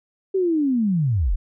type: linear sweep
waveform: sine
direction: down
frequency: 392 to 30.54 Hz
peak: -17 dBFS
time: 0.34-1.36 s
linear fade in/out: 10 ms
effects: none